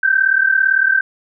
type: tone pair together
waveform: sine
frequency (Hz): 1539.2 / 1577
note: G6 / G6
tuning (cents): -32 / +10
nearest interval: unison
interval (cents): 42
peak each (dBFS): -14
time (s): 0.03-1.01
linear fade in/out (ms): 5
effects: none